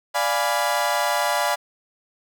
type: chord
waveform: 30% pulse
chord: D diminished seventh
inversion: none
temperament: equal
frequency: 587.3 / 698.5 / 830.6 / 987.8 Hz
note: D5 / F5 / Ab5 / Cb6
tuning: 0 / 0 / 0 / 0 cents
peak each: -23 dBFS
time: 0.14-1.56 s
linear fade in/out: 20 ms
effects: none